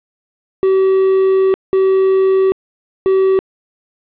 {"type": "tone bursts at uneven times", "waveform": "triangle", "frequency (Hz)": 382.2, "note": "G4", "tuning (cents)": -44, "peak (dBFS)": -7, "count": 3, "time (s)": [[0.63, 1.54], [1.73, 2.52], [3.06, 3.39]], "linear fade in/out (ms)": 0, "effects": ["resampled to 8000 Hz", "7-bit"]}